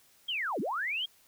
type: linear two-way sweep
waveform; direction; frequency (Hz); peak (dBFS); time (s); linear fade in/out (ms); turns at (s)
sine; down then up; 3305 to 171 to 3305; -30; 0.28-1.06; 10; 0.6
effects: white hiss -63 dBFS RMS until 1.27 s